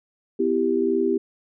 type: chord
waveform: sine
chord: E minor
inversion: second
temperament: equal with one note detuned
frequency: 251.1 / 329.6 / 392 Hz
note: B3 / E4 / G4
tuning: +29 / 0 / 0 cents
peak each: -25 / -24 / -21 dBFS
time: 0.39-1.18 s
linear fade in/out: 10 ms
effects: none